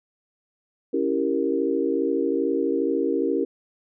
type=chord; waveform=sine; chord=C# diminished seventh; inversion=none; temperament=equal; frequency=277.2 / 329.6 / 392 / 466.2 Hz; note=C#4 / E4 / G4 / Bb4; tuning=0 / 0 / 0 / 0 cents; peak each=-26 dBFS; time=0.93-3.45 s; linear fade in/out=10 ms; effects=none